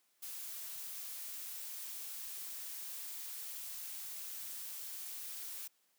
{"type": "noise", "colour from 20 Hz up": "blue", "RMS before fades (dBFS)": -45, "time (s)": [0.22, 5.68], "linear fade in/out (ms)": 10, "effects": ["white hiss -75 dBFS RMS until 5.98 s", "high-pass 200 Hz 12 dB/octave"]}